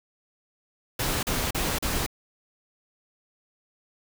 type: noise bursts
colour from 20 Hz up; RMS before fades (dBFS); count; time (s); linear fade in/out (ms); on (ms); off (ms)
pink; -27; 4; 0.99-2.064; 5; 240; 38
effects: none